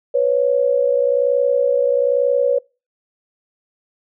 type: tone pair together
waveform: sine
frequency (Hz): 493.9 / 555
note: B4 / C#5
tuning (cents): 0 / +2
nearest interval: major second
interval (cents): 202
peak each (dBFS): -16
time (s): 0.14-2.59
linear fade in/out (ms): 10
effects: noise-tail reverb RT60 0.3 s tail -26 dB re dry